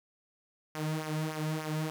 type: tone with flanger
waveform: sawtooth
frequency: 155.56 Hz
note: D#3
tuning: in tune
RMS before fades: -34 dBFS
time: 0.75-1.9 s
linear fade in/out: 0 ms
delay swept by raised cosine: 0.24 to 2.74 ms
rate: 3.4 Hz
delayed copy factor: -0.7
effects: none